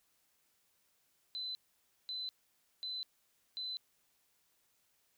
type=tone bursts; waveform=sine; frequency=4027 Hz; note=B7; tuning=33 cents sharp; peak=-38 dBFS; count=4; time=1.35-3.77 s; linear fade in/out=0 ms; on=200 ms; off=540 ms; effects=white hiss -75 dBFS RMS until 5.17 s